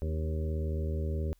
harmonic tone with a mistuned harmonic, 78.6 Hz, D#2, 18 cents sharp, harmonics 1 / 2 / 3 / 4 / 5 / 6 / 7, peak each -30 / -39 / -43 / -47 / -41 / -46 / -45 dBFS, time 0.02-1.33 s, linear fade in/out 0 ms, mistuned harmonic 4, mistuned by -32 cents, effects added 41 Hz sine -62 dBFS peak until 1.39 s + white hiss -72 dBFS RMS until 1.39 s

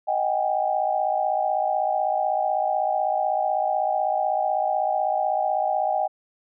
sine tone cluster, 624 / 754 / 810 Hz, D#5 / F#5 / G#5, +5 / +32 / -43 cents, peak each -26 / -24 / -25 dBFS, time 0.07-6.08 s, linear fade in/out 20 ms, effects none

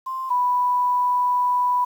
sine tone pair in turn, 1046.5 / 987.8 Hz, C6 / B5, 0 / 0 cents, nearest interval minor second, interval 100 cents, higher first, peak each -25 / -17 dBFS, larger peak second, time 0.06-0.3 / 0.3-1.85 s, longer second, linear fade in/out 10 ms, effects 8-bit

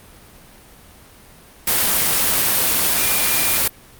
sine tone in noise, 2401 Hz, D7, 38 cents sharp, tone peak -26 dBFS, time 2.97-3.59 s, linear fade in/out 5 ms, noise white, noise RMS -17 dBFS, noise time 1.67-3.68 s, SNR -12 dB, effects pink hiss -45 dBFS RMS until 3.99 s + Opus 32 kbps

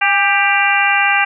harmonic tone with a mistuned harmonic, 394.7 Hz, G4, 12 cents sharp, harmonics 2 / 3 / 4 / 5 / 6 / 7, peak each -17 / -21 / -17 / -19 / -17 / -19 dBFS, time 0.01-1.25 s, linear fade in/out 10 ms, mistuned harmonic 2, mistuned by +41 cents, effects none

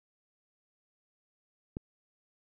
click, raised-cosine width 3 ms, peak -23 dBFS, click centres 1.769 s, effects none

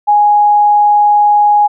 sine tone, 830 Hz, G#5, 1 cent flat, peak -5 dBFS, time 0.07-1.68 s, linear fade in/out 20 ms, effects none

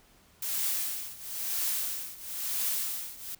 blue noise with tremolo, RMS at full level -29 dBFS, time 0.42-3.35 s, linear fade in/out 5 ms, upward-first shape triangle, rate 1 Hz, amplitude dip 90%, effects pink hiss -61 dBFS RMS until 3.39 s

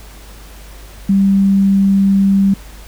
sine tone, 196 Hz, G3, in tune, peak -8 dBFS, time 1.09-2.54 s, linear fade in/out 5 ms, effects added 50 Hz sine -34 dBFS peak until 2.87 s + pink hiss -40 dBFS RMS until 2.87 s

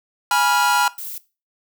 45% pulse chord, F diminished, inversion first, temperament equal with one note detuned, 830.6 / 978.1 / 1396.9 Hz, Ab5 / Cb6 / F6, 0 / -17 / 0 cents, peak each -20 dBFS, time 0.31-0.88 s, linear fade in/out 2 ms
violet noise, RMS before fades -31 dBFS, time 0.98-1.18 s, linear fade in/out 2 ms
effects noise-tail reverb RT60 0.3 s tail -18 dB re dry

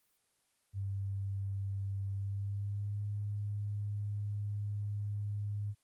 sine tone with pitch glide, 98.4 to 102.99 Hz, G2 to G#2, +7 to -14 cents, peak -34 dBFS, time 0.73-5.75 s, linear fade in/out 50 ms, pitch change +79 cents, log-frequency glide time 2.12-3.03 s, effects white hiss -75 dBFS RMS until 5.83 s + Opus 24 kbps

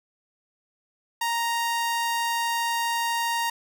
sawtooth tone, 932.3 Hz, A#5, in tune, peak -20 dBFS, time 1.21-3.5 s, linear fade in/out 5 ms, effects none

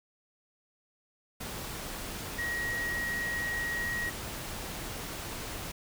sine tone in noise, 1897 Hz, A#6, 30 cents sharp, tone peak -31 dBFS, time 2.38-4.1 s, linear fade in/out 10 ms, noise pink, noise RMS -39 dBFS, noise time 1.4-5.72 s, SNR +5 dB, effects none

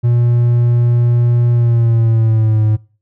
triangle tone with pitch glide, 119.8 to 107.97 Hz, A#2 to A2, +48 to -32 cents, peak -7 dBFS, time 0.03-2.77 s, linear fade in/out 20 ms, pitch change -180 cents, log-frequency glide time 1.52-2.64 s, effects noise-tail reverb RT60 0.4 s tail -24 dB re dry

